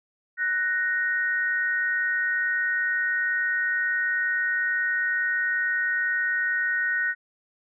sine tone pair together, 1486.9 / 1864.7 Hz, F#6 / A#6, +8 / 0 cents, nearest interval major third, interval 392 cents, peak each -25 dBFS, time 0.37-7.15 s, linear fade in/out 50 ms, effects none

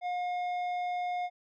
triangle tone with tanh clipping, 716 Hz, F5, 43 cents sharp, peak -32 dBFS, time 0.01-1.3 s, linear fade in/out 50 ms, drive 13 dB, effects none

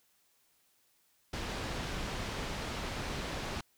pink low-pass noise, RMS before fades -38 dBFS, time 1.33-3.61 s, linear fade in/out 5 ms, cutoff 5100 Hz, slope 12 dB/octave, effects white hiss -71 dBFS RMS until 3.77 s

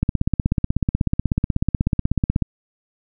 click train, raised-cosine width 5 ms, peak -5 dBFS, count 40, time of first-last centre 0.03-2.423 s, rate 16.3 Hz, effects none

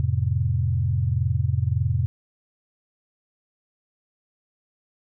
sine chord, F major, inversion none, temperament equal with one note detuned, 87.31 / 108.74 / 130.81 Hz, F2 / A2 / C3, 0 / -20 / 0 cents, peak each -24 dBFS, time 0-2.06 s, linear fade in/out 0 ms, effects none

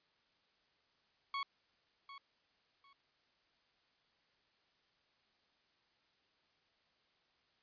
sawtooth tone with echo, 1108.7 Hz, C#6, in tune, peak -33 dBFS, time 1.34-1.43 s, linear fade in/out 2 ms, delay 750 ms, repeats 2, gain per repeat -13 dB, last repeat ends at 2.93 s, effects white hiss -75 dBFS RMS until 7.62 s + resampled to 11025 Hz

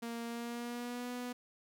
sawtooth tone with pitch glide, 233.1 to 246.1 Hz, A#3 to B3, 0 to -6 cents, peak -35 dBFS, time 0.02-1.33 s, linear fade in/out 10 ms, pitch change +94 cents, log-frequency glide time 0.25-1.11 s, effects none

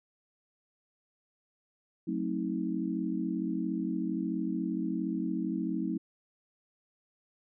sine chord, F# diminished seventh, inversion none, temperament just, 185 / 222 / 266.4 / 319.7 Hz, F#3 / A3 / C4 / Eb4, 0 / +16 / +31 / +47 cents, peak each -35 / -36 / -36 / -34 dBFS, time 2.07-5.98 s, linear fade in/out 10 ms, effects none

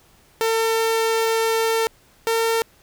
sawtooth tone pair in turn, 450.6 / 454.3 Hz, A4 / A#4, +41 / -45 cents, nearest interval unison, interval 14 cents, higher second, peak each -14 dBFS, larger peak neither, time 0.41-1.87 / 2.27-2.62 s, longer first, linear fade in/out 0 ms, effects pink hiss -55 dBFS RMS until 2.82 s

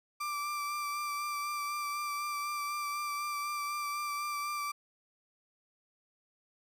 35% pulse tone with vibrato, 1174.7 Hz, D6, in tune, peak -32 dBFS, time 0.2-4.72 s, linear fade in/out 10 ms, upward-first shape sine, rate 4 Hz, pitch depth 19 cents each way, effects none

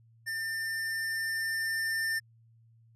square tone with level ramp, 1796 Hz, A6, 35 cents sharp, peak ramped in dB -33 to -29 dBFS, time 0.26-2.2 s, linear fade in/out 20 ms, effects added 114 Hz sine -58 dBFS peak until 2.95 s + resampled to 32000 Hz

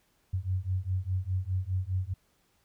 sine beating tone pair, 90.8 / 95.7 Hz, F#2 / G2, -32 / -41 cents, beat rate 4.9 Hz, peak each -31 / -31 dBFS, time 0.33-2.14 s, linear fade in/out 10 ms, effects pink hiss -70 dBFS RMS until 2.64 s

